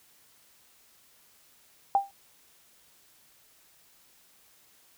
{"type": "tone with exponential decay", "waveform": "sine", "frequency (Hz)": 793, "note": "G5", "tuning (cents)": 20, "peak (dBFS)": -16, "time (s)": [1.95, 2.11], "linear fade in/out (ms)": 1, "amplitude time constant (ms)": 34, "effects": ["white hiss -61 dBFS RMS until 4.97 s"]}